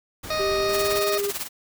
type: noise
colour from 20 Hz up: pink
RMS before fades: -36 dBFS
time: 0.23-1 s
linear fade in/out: 10 ms
type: harmonic tone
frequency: 622 Hz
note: D#5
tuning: 1 cent flat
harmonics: 1 / 2 / 3 / 4 / 6 / 7 / 8 / 9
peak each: -26 / -29 / -35 / -35 / -35 / -34 / -39 / -38 dBFS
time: 0.3-1.18 s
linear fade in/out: 5 ms
type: tone with pitch glide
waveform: triangle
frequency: 393.5 to 404.3 Hz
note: G4 to G#4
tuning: +7 to -46 cents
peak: -22 dBFS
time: 0.39-1.31 s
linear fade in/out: 10 ms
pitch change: +47 cents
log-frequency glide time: 0.59-0.94 s
type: noise with tremolo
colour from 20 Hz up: white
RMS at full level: -28 dBFS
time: 0.68-1.49 s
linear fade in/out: 50 ms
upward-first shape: sine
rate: 18 Hz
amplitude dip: 75%
effects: none